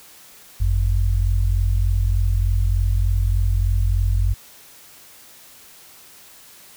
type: tone pair together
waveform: sine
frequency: 48.76 / 92.1 Hz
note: G1 / F#2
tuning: -8 / -7 cents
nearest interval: major seventh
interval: 1101 cents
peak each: -17 / -20 dBFS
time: 0.6-4.34 s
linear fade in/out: 10 ms
effects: white hiss -46 dBFS RMS until 6.76 s